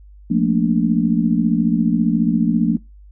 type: chord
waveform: sine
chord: Bb major seventh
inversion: second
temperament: just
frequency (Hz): 174.81 / 218.5 / 233.1 / 291.4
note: F3 / A3 / Bb3 / D4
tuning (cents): +2 / -12 / 0 / -13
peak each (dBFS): -19 / -19 / -18 / -21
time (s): 0.3-2.77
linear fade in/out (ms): 10
effects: noise-tail reverb RT60 0.2 s tail -21 dB re dry + added 50 Hz sine -40 dBFS peak until 3.11 s